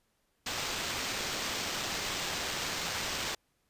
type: noise with sample-and-hold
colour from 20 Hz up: white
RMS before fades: -35 dBFS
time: 0.46-3.35 s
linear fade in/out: 5 ms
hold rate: 11025 Hz
effects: pink hiss -75 dBFS RMS until 3.69 s + resampled to 32000 Hz